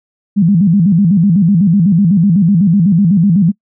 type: tone with vibrato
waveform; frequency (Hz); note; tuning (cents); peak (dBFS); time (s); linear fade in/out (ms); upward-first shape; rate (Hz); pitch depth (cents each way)
sine; 183.5; F#3; -14; -6; 0.36-3.52; 20; square; 8; 180
effects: noise-tail reverb RT60 0.1 s tail -26 dB re dry